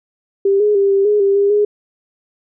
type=tone with pitch steps; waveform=sine; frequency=394.4 / 418.1 / 396.5 / 393.6 / 417.1 / 395.6 / 401.7 / 415.3 Hz; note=G4 / G#4 / G4 / G4 / G#4 / G4 / G4 / G#4; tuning=+11 / +12 / +20 / +7 / +7 / +16 / +42 / 0 cents; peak=-10 dBFS; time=0.45-1.65 s; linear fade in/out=5 ms; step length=150 ms; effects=none